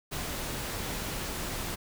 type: noise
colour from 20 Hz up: pink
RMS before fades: -35 dBFS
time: 0.11-1.76 s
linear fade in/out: 20 ms
effects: none